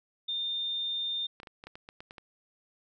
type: tone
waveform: sine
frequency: 3620 Hz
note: A7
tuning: 48 cents sharp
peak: -30 dBFS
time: 0.28-1.27 s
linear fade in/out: 10 ms
type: clicks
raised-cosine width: 0.3 ms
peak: -29 dBFS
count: 10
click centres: 1.401 / 1.432 / 1.472 / 1.639 / 1.67 / 1.755 / 1.889 / 2.005 / 2.109 / 2.182 s
effects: none